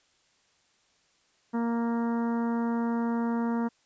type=harmonic tone; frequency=233.1 Hz; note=A#3; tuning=in tune; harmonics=1 / 2 / 3 / 4 / 5 / 6 / 7 / 8; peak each=-26 / -36 / -41 / -37 / -44 / -45 / -51 / -52 dBFS; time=1.53-3.69 s; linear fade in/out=20 ms; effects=white hiss -67 dBFS RMS until 3.85 s + resampled to 16000 Hz